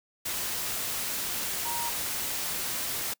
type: tone in noise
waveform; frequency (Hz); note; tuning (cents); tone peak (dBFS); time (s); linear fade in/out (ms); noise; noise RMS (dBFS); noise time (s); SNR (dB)
sine; 940; A#5; +14; -33; 1.65-1.9; 10; white; -32; 0.25-3.14; -4
effects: noise-tail reverb RT60 0.1 s tail -26 dB re dry